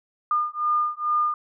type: beating tone pair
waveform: sine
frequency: 1211 / 1213.3 Hz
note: D#6 / D#6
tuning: -47 / -44 cents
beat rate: 2.3 Hz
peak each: -24 dBFS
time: 0.31-1.34 s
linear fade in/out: 2 ms
effects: none